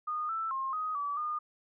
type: tone with pitch steps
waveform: sine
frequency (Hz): 1228 / 1325 / 1067 / 1253 / 1149 / 1219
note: D#6 / E6 / C6 / D#6 / D6 / D#6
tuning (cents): -23 / +9 / +34 / +12 / -38 / -36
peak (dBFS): -31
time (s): 0.07-1.39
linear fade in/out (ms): 10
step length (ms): 220
effects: none